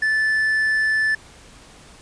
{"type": "tone", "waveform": "triangle", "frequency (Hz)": 1751, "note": "A6", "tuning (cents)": -9, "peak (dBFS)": -15, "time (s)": [0.02, 1.15], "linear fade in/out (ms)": 5, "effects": ["pink hiss -46 dBFS RMS until 2.01 s", "resampled to 22050 Hz"]}